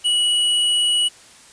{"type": "tone", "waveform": "square", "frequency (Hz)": 2929, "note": "F#7", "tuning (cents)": -18, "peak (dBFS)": -16, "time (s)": [0.04, 1.09], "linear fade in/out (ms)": 20, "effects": ["white hiss -46 dBFS RMS until 1.52 s", "resampled to 22050 Hz"]}